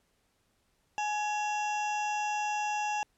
harmonic tone with a mistuned harmonic, 840 Hz, G#5, 19 cents sharp, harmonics 1 / 2 / 3 / 4 / 6 / 7 / 8 / 9, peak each -30 / -42 / -37 / -51 / -51 / -46 / -52 / -58 dBFS, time 0.98-3.03 s, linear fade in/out 0 ms, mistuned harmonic 3, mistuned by +140 cents, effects pink hiss -73 dBFS RMS until 3.17 s + low-pass 12000 Hz 12 dB/octave

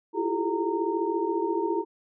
sine tone cluster, 332.3 / 346.8 / 393.2 / 432.5 / 923 Hz, E4 / F4 / G4 / A4 / A#5, +14 / -12 / +5 / -30 / -17 cents, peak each -30 / -31 / -30 / -32 / -31 dBFS, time 0.13-1.85 s, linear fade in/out 50 ms, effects none

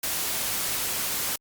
white noise, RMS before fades -28 dBFS, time 0.03-1.36 s, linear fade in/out 5 ms, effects Opus 48 kbps

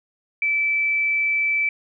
sine tone, 2317 Hz, D7, 24 cents flat, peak -18 dBFS, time 0.42-1.69 s, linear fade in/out 2 ms, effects none

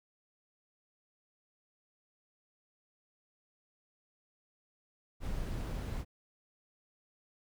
brown noise, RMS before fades -37 dBFS, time 5.2-6.05 s, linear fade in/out 50 ms, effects none

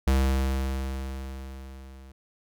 square tone with level ramp, 66.5 Hz, C2, 29 cents sharp, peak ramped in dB -19 to -46 dBFS, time 0.07-2.12 s, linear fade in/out 5 ms, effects none

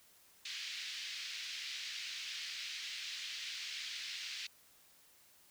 white band-pass noise, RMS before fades -44 dBFS, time 0.45-4.47 s, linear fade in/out 5 ms, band 2000 to 4900 Hz, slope 24 dB/octave, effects white hiss -65 dBFS RMS until 5.5 s

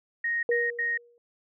sine tone bursts, 1867 Hz, A#6, 2 cents sharp, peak -25 dBFS, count 3, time 0.24-0.976 s, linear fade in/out 5 ms, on 190 ms, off 83 ms
sine tone with exponential decay, 475.9 Hz, A#4, 36 cents sharp, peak -21 dBFS, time 0.49-1.18 s, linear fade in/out 1 ms, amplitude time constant 150 ms
effects none

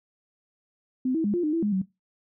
sine tone with pitch steps, 256.9 / 323.6 / 205.7 / 350.1 / 303.5 / 331.7 / 207.9 / 189 Hz, C4 / E4 / G#3 / F4 / D#4 / E4 / G#3 / F#3, -32 / -32 / -16 / +4 / -43 / +11 / +2 / +37 cents, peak -22 dBFS, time 1.05-1.818 s, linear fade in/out 5 ms, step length 96 ms, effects noise-tail reverb RT60 0.2 s tail -19 dB re dry

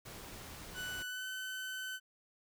pink noise, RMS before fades -49 dBFS, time 0.05-1.03 s, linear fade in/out 10 ms
30% pulse tone with pitch glide, 1488 to 1520.1 Hz, F#6 to F#6, +9 to +46 cents, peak -37 dBFS, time 0.74-2 s, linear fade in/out 50 ms, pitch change +37 cents, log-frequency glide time 1.06-1.26 s
effects none

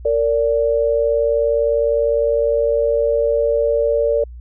sine tone pair together, 458.2 / 577.9 Hz, A#4 / D5, -30 / -28 cents, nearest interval major third, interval 402 cents, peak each -17 / -16 dBFS, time 0.05-4.24 s, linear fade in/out 5 ms, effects added 60 Hz sine -32 dBFS peak until 4.4 s

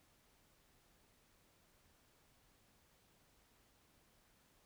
silence, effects pink hiss -72 dBFS RMS until 4.65 s

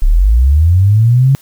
sine linear sweep, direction up, 31 to 138.59 Hz, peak -5 dBFS, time 0.02-1.35 s, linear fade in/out 0 ms, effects white hiss -45 dBFS RMS until 1.41 s

